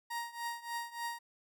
30% pulse tone with tremolo, 939 Hz, A#5, 12 cents sharp, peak -32 dBFS, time 0.1-1.19 s, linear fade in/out 10 ms, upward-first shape triangle, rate 3.4 Hz, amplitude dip 90%, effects none

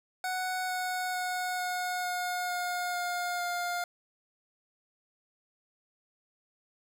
25% pulse tone with pitch steps, 740 / 734.9 / 729.8 / 724.8 / 719.8 / 714.8 / 709.9 / 705 Hz, F#5 / F#5 / F#5 / F#5 / F#5 / F5 / F5 / F5, 0 / -12 / -24 / -36 / -48 / +40 / +28 / +16 cents, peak -27 dBFS, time 0.24-3.84 s, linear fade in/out 2 ms, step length 450 ms, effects none

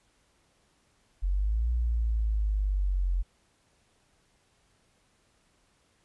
sine linear two-way sweep, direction up then down, 43.65 to 59.7 to 43.65 Hz, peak -24 dBFS, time 1.22-3.23 s, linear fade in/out 20 ms, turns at 1.71 s, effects pink hiss -68 dBFS RMS until 6.04 s + resampled to 24000 Hz

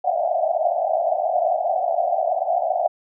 pink band-pass noise, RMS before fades -21 dBFS, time 0.04-2.88 s, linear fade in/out 10 ms, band 620 to 750 Hz, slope 96 dB/octave, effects none

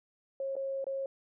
sine tone with dropouts, 542 Hz, C#5, 39 cents flat, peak -32 dBFS, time 0.4-1.06 s, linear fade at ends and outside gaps 2 ms, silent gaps 0.555-0.565 / 0.843-0.867 s, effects none

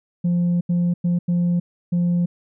sine tone bursts at uneven times, 174.61 Hz, F3, in tune, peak -14 dBFS, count 5, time 0.24-0.61 / 0.69-0.94 / 1.04-1.19 / 1.28-1.6 / 1.92-2.26 s, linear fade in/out 10 ms, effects tanh soft clip ceiling -15 dBFS

